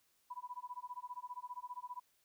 sine tone with tremolo, 987.8 Hz, B5, in tune, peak -40 dBFS, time 0.3-2 s, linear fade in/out 10 ms, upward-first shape sine, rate 15 Hz, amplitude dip 100%, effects white hiss -75 dBFS RMS until 2.24 s

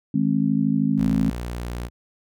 harmonic tone, 53 Hz, G#1, 36 cents sharp, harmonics 3 / 4 / 5, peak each -24 / -21 / -22 dBFS, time 0.14-1.3 s, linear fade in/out 5 ms
sawtooth tone, 59.6 Hz, A#1, 39 cents sharp, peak -24 dBFS, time 0.97-1.9 s, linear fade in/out 50 ms
effects none

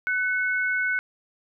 sine tone pair together, 1500 / 2187 Hz, F#6 / C#7, +23 / -24 cents, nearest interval perfect fifth, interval 653 cents, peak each -23 / -28 dBFS, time 0.07-0.99 s, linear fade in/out 0 ms, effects none

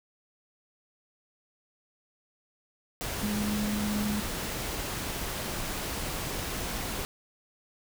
sine tone in noise, 208.8 Hz, G#3, 10 cents sharp, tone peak -28 dBFS, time 3.23-4.2 s, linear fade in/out 0 ms, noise pink, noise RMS -34 dBFS, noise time 3.01-7.05 s, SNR +3 dB, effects none

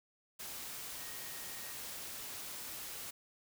sine tone in noise, 1871 Hz, A#6, 6 cents sharp, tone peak -56 dBFS, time 0.98-1.73 s, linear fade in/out 10 ms, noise white, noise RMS -45 dBFS, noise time 0.39-3.11 s, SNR -14 dB, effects none

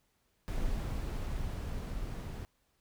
brown noise with level ramp, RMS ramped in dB -34 to -39 dBFS, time 0.48-2.45 s, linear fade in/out 0 ms, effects pink hiss -75 dBFS RMS until 2.8 s

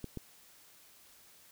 clicks, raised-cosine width 3 ms, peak -26 dBFS, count 2, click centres 0.043 / 0.173 s, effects white hiss -60 dBFS RMS until 1.51 s

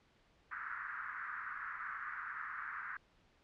pink band-pass noise, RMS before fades -44 dBFS, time 0.51-2.97 s, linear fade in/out 5 ms, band 1200 to 1800 Hz, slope 48 dB/octave, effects pink hiss -70 dBFS RMS until 3.43 s + low-pass 4000 Hz 12 dB/octave

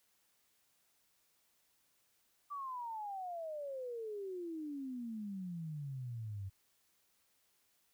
sine exponential sweep, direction down, 1174.7 to 94 Hz, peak -40 dBFS, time 2.5-6.5 s, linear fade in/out 20 ms, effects white hiss -75 dBFS RMS until 7.93 s

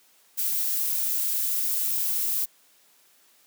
violet noise, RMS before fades -26 dBFS, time 0.37-2.46 s, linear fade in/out 20 ms, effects white hiss -60 dBFS RMS until 3.46 s + high-pass 200 Hz 12 dB/octave

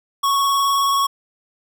square tone with vibrato, 1108.7 Hz, C#6, in tune, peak -16 dBFS, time 0.23-1.07 s, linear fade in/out 10 ms, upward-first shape square, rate 19 Hz, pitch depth 15 cents each way, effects none

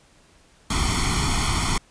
pink noise with comb filter, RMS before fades -22 dBFS, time 0.7-1.78 s, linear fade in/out 5 ms, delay 0.91 ms, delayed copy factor +1, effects pink hiss -56 dBFS RMS until 1.9 s + resampled to 22050 Hz

